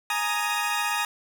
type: chord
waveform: 20% pulse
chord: Ab suspended second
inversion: none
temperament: equal with one note detuned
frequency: 834.5 / 932.3 / 1244.5 Hz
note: Ab5 / Bb5 / Eb6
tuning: +8 / 0 / 0 cents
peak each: -24 dBFS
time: 0.1-1.05 s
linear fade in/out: 2 ms
effects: none